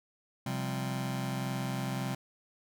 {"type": "chord", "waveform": "sawtooth", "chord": "C suspended fourth", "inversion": "none", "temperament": "just", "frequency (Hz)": [130.81, 174.42, 196.22], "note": ["C3", "F3", "G3"], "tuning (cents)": [0, -2, 2], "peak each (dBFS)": [-30, -36, -33], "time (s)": [0.46, 2.15], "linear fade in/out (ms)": 5, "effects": []}